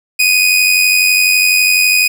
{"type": "tone with amplitude modulation", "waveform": "sawtooth", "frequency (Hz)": 2489, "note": "D#7", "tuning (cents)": 0, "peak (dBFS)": -3, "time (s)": [0.19, 2.08], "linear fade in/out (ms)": 10, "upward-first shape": "sine", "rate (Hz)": 92, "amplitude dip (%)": 45, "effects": []}